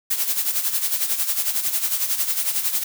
blue noise with tremolo, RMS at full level -20 dBFS, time 0.1-2.84 s, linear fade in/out 10 ms, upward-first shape sine, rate 11 Hz, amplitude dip 65%, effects none

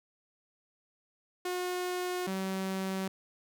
sawtooth tone pair in turn, 361.2 / 190.73 Hz, F#4 / G3, -42 / -47 cents, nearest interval major seventh, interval 1105 cents, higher first, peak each -28 dBFS, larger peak neither, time 1.45-2.27 / 2.27-3.08 s, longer first, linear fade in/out 5 ms, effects none

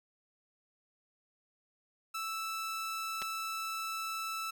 sawtooth tone, 1318.5 Hz, E6, in tune, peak -32 dBFS, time 2.14-4.51 s, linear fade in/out 10 ms
clicks, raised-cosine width 0.2 ms, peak -23 dBFS, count 2, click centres 3.218 / 3.223 s
effects none

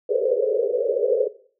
white band-pass noise, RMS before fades -21 dBFS, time 0.09-1.28 s, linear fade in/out 10 ms, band 410 to 550 Hz, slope 96 dB/octave, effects noise-tail reverb RT60 0.5 s tail -17 dB re dry

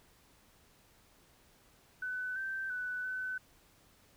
sine tone with pitch steps, 1503 / 1557 / 1492 / 1512 Hz, F#6 / G6 / F#6 / F#6, +27 / -12 / +14 / +37 cents, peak -35 dBFS, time 2.02-3.38 s, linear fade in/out 5 ms, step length 340 ms, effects pink hiss -65 dBFS RMS until 4.16 s

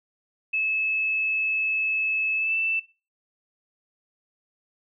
sine tone with pitch glide, 2600 to 2655 Hz, E7 to E7, -24 to +12 cents, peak -22 dBFS, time 0.53-2.8 s, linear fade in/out 10 ms, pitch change +36 cents, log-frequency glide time 2.36-2.56 s, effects noise-tail reverb RT60 0.3 s tail -17 dB re dry

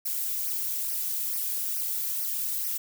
violet noise with flanger, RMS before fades -30 dBFS, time 0.05-2.78 s, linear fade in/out 10 ms, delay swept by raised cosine 0.26 to 3.36 ms, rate 2.3 Hz, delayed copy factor -1, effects none

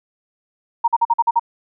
sine tone bursts, 932.3 Hz, A#5, in tune, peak -11 dBFS, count 7, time 0.84-1.396 s, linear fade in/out 10 ms, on 40 ms, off 46 ms, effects none

